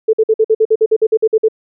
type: tone bursts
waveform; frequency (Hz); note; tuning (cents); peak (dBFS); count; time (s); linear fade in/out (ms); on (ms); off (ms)
sine; 440; A4; 0; -7; 14; 0.08-1.485; 10; 53; 51
effects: none